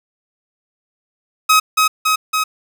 sawtooth tone with echo, 1269 Hz, D#6, 34 cents sharp, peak -5 dBFS, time 1.49-1.6 s, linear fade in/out 10 ms, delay 280 ms, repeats 3, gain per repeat -2 dB, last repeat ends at 2.44 s, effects none

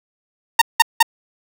sawtooth tone bursts, 920 Hz, A#5, 23 cents flat, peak -3 dBFS, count 3, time 0.59-1.028 s, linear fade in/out 5 ms, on 26 ms, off 180 ms, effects none

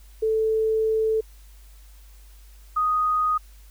sine tone pair in turn, 440 / 1244.5 Hz, A4 / D#6, 0 / 0 cents, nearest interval octave + tritone, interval 1800 cents, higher second, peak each -19 dBFS, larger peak neither, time 0.22-1.21 / 2.76-3.38 s, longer first, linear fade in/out 10 ms, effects added 50 Hz sine -45 dBFS peak until 3.7 s + white hiss -57 dBFS RMS until 3.7 s

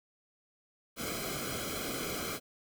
pink noise with comb filter, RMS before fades -37 dBFS, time 0.96-2.4 s, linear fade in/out 50 ms, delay 1.1 ms, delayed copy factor -0.85, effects none

